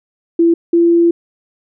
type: tone pair in turn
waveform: sine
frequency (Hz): 336.1 / 339.8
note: E4 / F4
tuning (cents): +34 / -47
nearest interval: unison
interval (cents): 19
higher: second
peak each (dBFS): -7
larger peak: neither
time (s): 0.39-0.54 / 0.73-1.11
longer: second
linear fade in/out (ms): 5
effects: none